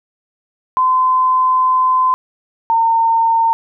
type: tone pair in turn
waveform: sine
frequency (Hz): 1026 / 911.2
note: C6 / A#5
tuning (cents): -34 / -40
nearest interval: major second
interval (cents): 206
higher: first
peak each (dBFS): -10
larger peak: neither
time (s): 0.77-2.14 / 2.7-3.53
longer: first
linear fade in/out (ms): 0
effects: none